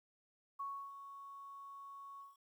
sine tone with ADSR envelope, 1110 Hz, C#6, 2 cents sharp, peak -39 dBFS, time 0.59-2.37 s, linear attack 13 ms, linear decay 310 ms, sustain -10 dB, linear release 170 ms, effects 12-bit

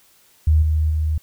sine tone with level steps, 77.7 Hz, D#2, 2 cents flat, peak -11 / -15 / -17 dBFS, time 0.47-1.18 s, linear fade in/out 5 ms, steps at 0.62 / 0.9 s, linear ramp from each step 5 ms, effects white hiss -55 dBFS RMS until 1.22 s

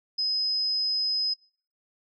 sine tone, 5060 Hz, D#8, 28 cents sharp, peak -24 dBFS, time 0.18-1.34 s, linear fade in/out 10 ms, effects noise-tail reverb RT60 0.5 s tail -25 dB re dry

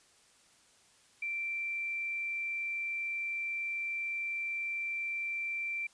sine tone, 2349 Hz, D7, in tune, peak -33 dBFS, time 1.22-5.87 s, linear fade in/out 5 ms, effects white hiss -64 dBFS RMS until 5.93 s + resampled to 22050 Hz

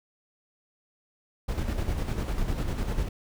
brown noise with tremolo, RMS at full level -27 dBFS, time 1.48-3.09 s, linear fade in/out 10 ms, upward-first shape square, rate 10 Hz, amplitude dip 45%, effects none

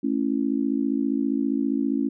sine chord, A major, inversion none, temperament just, 220 / 275 / 330 Hz, A3 / C#4 / E4, 0 / -14 / +2 cents, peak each -27 / -23 / -29 dBFS, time 0.03-2.09 s, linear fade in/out 10 ms, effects none

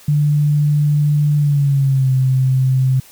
sine tone with pitch glide, 147.7 to 130.83 Hz, D3 to C3, +10 to 0 cents, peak -11 dBFS, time 0.08-3 s, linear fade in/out 5 ms, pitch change -210 cents, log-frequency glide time 1.37-2.11 s, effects white hiss -44 dBFS RMS until 3.11 s

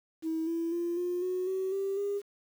sine tone with pitch steps, 322.1 / 332.7 / 343.6 / 354.9 / 366.6 / 378.6 / 391.1 / 403.9 Hz, E4 / E4 / F4 / F4 / F#4 / F#4 / G4 / G#4, -40 / +16 / -28 / +28 / -16 / +40 / -4 / -48 cents, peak -28 dBFS, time 0.22-2.22 s, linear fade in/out 50 ms, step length 250 ms, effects tanh soft clip ceiling -25 dBFS + 9-bit

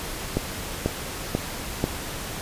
click train, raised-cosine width 2 ms, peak -8 dBFS, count 4, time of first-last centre 0.37-1.841 s, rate 2.04 Hz, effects pink hiss -33 dBFS RMS until 2.41 s + resampled to 32000 Hz

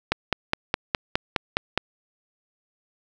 click train, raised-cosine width 0.3 ms, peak -4 dBFS, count 9, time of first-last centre 0.12-1.776 s, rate 4.83 Hz, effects none

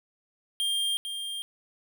square tone with echo, 3200 Hz, G7, 35 cents sharp, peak -26 dBFS, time 0.6-0.97 s, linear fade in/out 0 ms, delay 450 ms, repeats 1, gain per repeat -7 dB, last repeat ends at 1.42 s, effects none

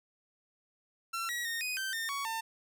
sawtooth tone with pitch steps, 1354 / 1916 / 1844 / 2495 / 1554 / 1818 / 1120 / 900 Hz, E6 / A#6 / A#6 / D#7 / G6 / A#6 / C#6 / A5, +46 / +47 / -19 / +4 / -16 / -44 / +18 / +39 cents, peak -30 dBFS, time 1.13-2.41 s, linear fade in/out 10 ms, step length 160 ms, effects none

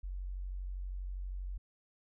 sine tone, 46.25 Hz, F#1, in tune, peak -37 dBFS, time 0.03-1.58 s, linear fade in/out 10 ms, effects none

